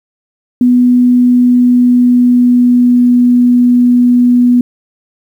sine tone with pitch glide, 246.9 to 244.9 Hz, B3 to B3, 0 to -14 cents, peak -4 dBFS, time 0.61-4.61 s, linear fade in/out 2 ms, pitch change -14 cents, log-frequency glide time 1.01-3.13 s, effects 7-bit

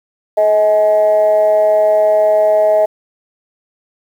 sine tone with amplitude modulation, 635 Hz, D#5, 35 cents sharp, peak -4 dBFS, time 0.37-2.86 s, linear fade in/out 10 ms, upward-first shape sine, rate 206 Hz, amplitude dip 70%, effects tanh soft clip ceiling -2 dBFS + 7-bit

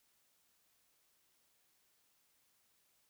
silence, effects white hiss -75 dBFS RMS until 3.09 s

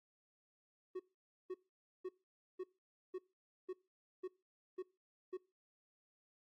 triangle tone bursts, 370 Hz, F#4, in tune, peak -38 dBFS, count 9, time 0.95-5.373 s, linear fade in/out 10 ms, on 47 ms, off 500 ms, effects noise-tail reverb RT60 0.3 s tail -22 dB re dry + AAC 64 kbps

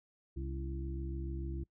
harmonic tone with a mistuned harmonic, 67 Hz, C2, 42 cents sharp, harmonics 1 / 2 / 3 / 4 / 5, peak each -38 / -44 / -51 / -53 / -45 dBFS, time 0.36-1.64 s, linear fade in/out 10 ms, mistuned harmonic 4, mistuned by +86 cents, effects noise-tail reverb RT60 0.1 s tail -22 dB re dry

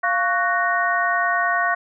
harmonic tone with a mistuned harmonic, 371.1 Hz, F#4, 5 cents sharp, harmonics 2 / 3 / 4 / 5, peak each -23 / -23 / -23 / -23 dBFS, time 0.03-1.75 s, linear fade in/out 10 ms, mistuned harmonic 2, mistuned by -110 cents, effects none

